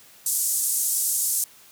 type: band-pass noise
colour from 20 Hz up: pink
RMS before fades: -24 dBFS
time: 0.26-1.44 s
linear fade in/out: 2 ms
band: 7400 to 13000 Hz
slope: 24 dB/octave
effects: white hiss -51 dBFS RMS until 1.71 s + high-pass 60 Hz 12 dB/octave

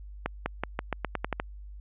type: accelerating click train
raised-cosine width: 0.5 ms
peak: -13 dBFS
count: 10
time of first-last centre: 0.26-1.399 s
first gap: 200 ms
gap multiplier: 0.88
effects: added 50 Hz sine -41 dBFS peak until 1.8 s + resampled to 8000 Hz

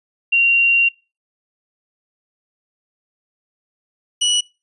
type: tone pair in turn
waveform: sine / sawtooth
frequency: 2760 / 2938 Hz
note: F7 / F#7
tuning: -21 / -13 cents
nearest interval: minor second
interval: 108 cents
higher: second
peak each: -11 dBFS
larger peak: neither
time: 0.32-0.89 / 4.21-4.41 s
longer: first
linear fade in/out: 10 ms
effects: noise-tail reverb RT60 0.3 s tail -24 dB re dry + resampled to 24000 Hz

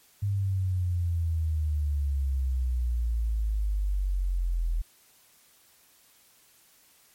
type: exponential sweep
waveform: sine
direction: down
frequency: 101.9 to 40.66 Hz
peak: -24 dBFS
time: 0.22-4.82 s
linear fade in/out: 10 ms
effects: white hiss -60 dBFS RMS until 7.14 s + MP3 64 kbps

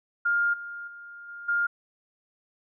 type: tone with level steps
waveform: sine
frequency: 1408 Hz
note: F6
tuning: 14 cents sharp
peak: -21 / -35 / -41 / -38 / -22 dBFS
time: 0.25-1.67 s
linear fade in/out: 10 ms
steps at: 0.53 / 0.87 / 1.28 / 1.48 s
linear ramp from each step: 10 ms
effects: none

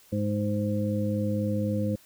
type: harmonic tone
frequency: 103.83 Hz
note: G#2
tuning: in tune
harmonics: 1 / 2 / 3 / 5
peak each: -29 / -28 / -34 / -32 dBFS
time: 0.12-1.96 s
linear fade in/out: 10 ms
effects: white hiss -57 dBFS RMS until 2.05 s

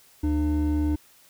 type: tone pair together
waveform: triangle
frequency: 75.12 / 300.5 Hz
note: D2 / D4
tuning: +40 / +40 cents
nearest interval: 2 octaves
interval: 2400 cents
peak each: -21 dBFS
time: 0.23-0.96 s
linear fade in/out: 10 ms
effects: tanh soft clip ceiling -15 dBFS + white hiss -56 dBFS RMS until 1.29 s

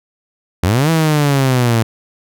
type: linear two-way sweep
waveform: sawtooth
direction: up then down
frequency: 80.5 to 165.1 to 110.7 Hz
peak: -7 dBFS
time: 0.63-1.83 s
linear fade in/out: 5 ms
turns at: 0.9 s
effects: none

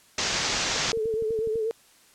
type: low-pass noise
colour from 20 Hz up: white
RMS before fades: -27 dBFS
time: 0.18-0.92 s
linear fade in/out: 2 ms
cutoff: 6800 Hz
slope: 48 dB/octave
type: click train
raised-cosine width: 3 ms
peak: -27 dBFS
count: 9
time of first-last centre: 0.89-1.557 s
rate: 12 Hz
type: tone with vibrato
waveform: sine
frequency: 443.8 Hz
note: A4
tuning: 15 cents sharp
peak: -24 dBFS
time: 0.93-1.71 s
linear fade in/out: 0 ms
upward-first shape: triangle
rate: 8.2 Hz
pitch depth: 68 cents each way
effects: white hiss -57 dBFS RMS until 2.14 s + low-pass 11000 Hz 12 dB/octave

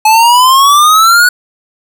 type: exponential sweep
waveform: square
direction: up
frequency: 856 to 1480 Hz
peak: -4 dBFS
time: 0.05-1.29 s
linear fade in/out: 5 ms
effects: none

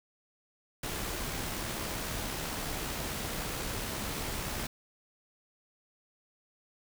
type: noise with amplitude modulation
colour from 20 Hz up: pink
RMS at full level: -35 dBFS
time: 0.83-4.67 s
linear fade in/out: 5 ms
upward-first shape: sine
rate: 69.6 Hz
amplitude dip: 25%
effects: none

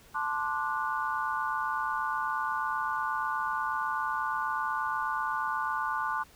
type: chord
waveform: sine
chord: D dominant seventh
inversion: second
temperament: equal with one note detuned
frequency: 880 / 1046.5 / 1174.7 / 1465.5 Hz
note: A5 / C6 / D6 / F#6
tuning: 0 / 0 / 0 / -17 cents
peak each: -34 dBFS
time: 0.14-6.24 s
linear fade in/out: 20 ms
effects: pink hiss -57 dBFS RMS until 6.35 s

